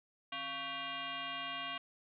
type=tone with frequency modulation; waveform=sine; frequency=1970 Hz; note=B6; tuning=5 cents flat; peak=-38 dBFS; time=0.32-1.78 s; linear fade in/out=5 ms; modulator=425 Hz; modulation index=3.1; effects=none